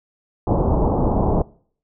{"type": "low-pass noise", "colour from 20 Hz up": "pink", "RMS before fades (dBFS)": -18, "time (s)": [0.47, 1.42], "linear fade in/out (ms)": 2, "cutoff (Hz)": 970, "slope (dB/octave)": 48, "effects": ["noise-tail reverb RT60 0.5 s tail -22 dB re dry"]}